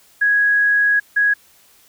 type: tone pair in turn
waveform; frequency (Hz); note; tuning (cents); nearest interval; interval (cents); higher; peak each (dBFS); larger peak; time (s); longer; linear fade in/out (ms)
sine; 1661.2 / 1661.2; G#6 / G#6; 0 / 0; unison; 0; neither; -12; neither; 0.21-1 / 1.16-1.34; first; 10
effects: white hiss -52 dBFS RMS until 1.88 s